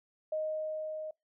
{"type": "tone with level ramp", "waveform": "sine", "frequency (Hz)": 622.3, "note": "D#5", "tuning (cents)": 0, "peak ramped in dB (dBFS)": [-30, -37], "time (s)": [0.32, 1.11], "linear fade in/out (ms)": 5, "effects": ["noise-tail reverb RT60 0.2 s tail -26 dB re dry"]}